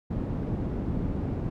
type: low-pass noise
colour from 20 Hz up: white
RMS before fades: -30 dBFS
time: 0.1-1.5 s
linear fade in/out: 10 ms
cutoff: 220 Hz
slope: 12 dB/octave
effects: none